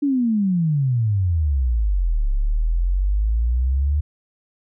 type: exponential two-way sweep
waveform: sine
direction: down then up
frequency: 293.7 to 34 to 75.2 Hz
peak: -16 dBFS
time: 0.02-4.01 s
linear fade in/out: 10 ms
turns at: 2.3 s
effects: none